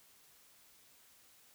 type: silence
effects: white hiss -64 dBFS RMS until 1.54 s